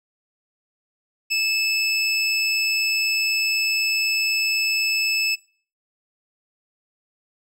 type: tone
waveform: 25% pulse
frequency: 2616 Hz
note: E7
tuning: 14 cents flat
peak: -15 dBFS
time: 1.3-5.36 s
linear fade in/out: 20 ms
effects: noise-tail reverb RT60 0.4 s tail -19 dB re dry + low-pass 12000 Hz 12 dB/octave